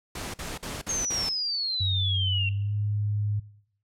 pink noise bursts, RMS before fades -35 dBFS, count 5, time 0.15-1.292 s, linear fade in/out 5 ms, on 190 ms, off 48 ms
sine exponential sweep, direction down, 6510 to 2714 Hz, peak -26 dBFS, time 0.89-2.49 s, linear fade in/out 2 ms
sine tone with pitch glide, 95.3 to 103.93 Hz, G2 to G#2, -48 to +2 cents, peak -25 dBFS, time 1.8-3.4 s, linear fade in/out 10 ms, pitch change +150 cents, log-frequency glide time 2.29-2.75 s
effects noise-tail reverb RT60 0.7 s tail -20 dB re dry + low-pass 11000 Hz 12 dB/octave

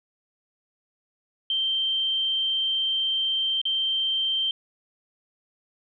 sine tone with dropouts, 3136 Hz, G7, in tune, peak -22 dBFS, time 1.5-4.51 s, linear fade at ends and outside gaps 2 ms, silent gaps 3.615-3.653 s, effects none

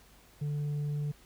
sine tone with tanh clipping, 146.83 Hz, D3, in tune, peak -31 dBFS, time 0.41-1.12 s, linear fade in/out 10 ms, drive 3 dB, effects added 50 Hz sine -62 dBFS peak until 1.25 s + pink hiss -60 dBFS RMS until 1.25 s

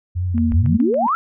sine tone with vibrato, 87.31 Hz, F2, in tune, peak -18 dBFS, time 0.15-0.78 s, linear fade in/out 20 ms, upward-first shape triangle, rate 2.5 Hz, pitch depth 89 cents each way
sine tone with tremolo, 233.1 Hz, A#3, in tune, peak -15 dBFS, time 0.34-1.07 s, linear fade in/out 10 ms, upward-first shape sine, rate 2.8 Hz, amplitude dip 75%
click train, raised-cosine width 0.5 ms, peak -24 dBFS, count 6, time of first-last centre 0.38-1.083 s, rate 7.11 Hz
sine exponential sweep, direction up, 65.3 to 1396.9 Hz, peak -15 dBFS, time 0.52-1.15 s, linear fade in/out 0 ms
effects none

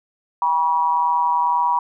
sine tone with amplitude modulation, 966 Hz, B5, 39 cents flat, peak -12 dBFS, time 0.42-1.79 s, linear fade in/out 2 ms, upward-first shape sine, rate 162 Hz, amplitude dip 75%, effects none

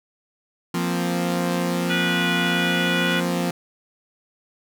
sawtooth chord, F suspended fourth, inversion none, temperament equal, 174.61 / 233.1 / 261.6 Hz, F3 / Bb3 / C4, 0 / 0 / 0 cents, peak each -19 / -25 / -24 dBFS, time 0.74-3.51 s, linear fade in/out 5 ms
harmonic tone, 488.3 Hz, B4, 20 cents flat, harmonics 3 / 4 / 5 / 6 / 7, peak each -25 / -31 / -29 / -30 / -30 dBFS, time 1.89-3.21 s, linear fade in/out 20 ms
effects none

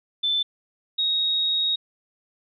sine tone pair in turn, 3527 / 3767 Hz, A7 / A#7, +3 / +17 cents, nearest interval minor second, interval 114 cents, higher second, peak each -20 dBFS, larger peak neither, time 0.23-0.43 / 0.98-1.76 s, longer second, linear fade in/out 10 ms, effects none

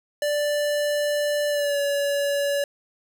square tone with pitch glide, 587.3 to 568.6 Hz, D5 to C#5, 0 to +44 cents, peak -22 dBFS, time 0.22-2.64 s, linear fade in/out 2 ms, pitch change -56 cents, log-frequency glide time 1.49-1.79 s, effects none

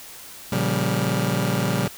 sawtooth chord, G half-diminished seventh, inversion first, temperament just, 117.6 / 141.12 / 176.4 / 196 Hz, Bb2 / Db3 / F3 / G3, +16 / +31 / +18 / 0 cents, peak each -22 dBFS, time 0.52-1.88 s, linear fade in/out 5 ms, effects white hiss -41 dBFS RMS until 1.97 s

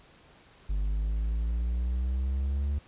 triangle exponential sweep, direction up, 49 to 72.5 Hz, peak -24 dBFS, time 0.69-2.79 s, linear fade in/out 10 ms, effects pink hiss -57 dBFS RMS until 2.87 s + resampled to 8000 Hz

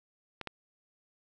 clicks, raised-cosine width 0.3 ms, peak -22 / -21 dBFS, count 2, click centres 0.413 / 0.473 s, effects none

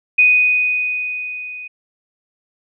sine tone with level ramp, 2489 Hz, D#7, in tune, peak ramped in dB -7 to -29 dBFS, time 0.18-1.68 s, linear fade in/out 10 ms, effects none

